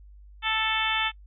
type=harmonic tone; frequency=440 Hz; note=A4; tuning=in tune; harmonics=2 / 3 / 4 / 5 / 6 / 7 / 8; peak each=-31 / -31 / -31 / -31 / -31 / -31 / -31 dBFS; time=0.42-1.12 s; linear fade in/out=50 ms; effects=noise-tail reverb RT60 0.1 s tail -25 dB re dry + added 50 Hz sine -46 dBFS peak until 1.26 s